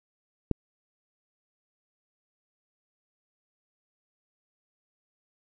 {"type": "click", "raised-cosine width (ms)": 3, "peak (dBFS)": -11, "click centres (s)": 0.513, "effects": []}